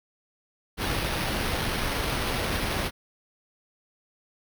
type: noise with sample-and-hold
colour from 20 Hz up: pink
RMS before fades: -28 dBFS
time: 0.77-2.91 s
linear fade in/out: 50 ms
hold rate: 7350 Hz
effects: none